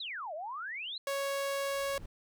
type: exponential two-way sweep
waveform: sine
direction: down then up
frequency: 4186 to 587.3 to 4186 Hz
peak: -37 dBFS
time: 0-0.98 s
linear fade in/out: 5 ms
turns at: 0.34 s
type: tone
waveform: sawtooth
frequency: 554.4 Hz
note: C#5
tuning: in tune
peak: -28 dBFS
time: 1.07-1.98 s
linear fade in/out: 2 ms
type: noise with exponential growth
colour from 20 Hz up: brown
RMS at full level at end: -44 dBFS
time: 1.46-2.06 s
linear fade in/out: 5 ms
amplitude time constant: 130 ms
effects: none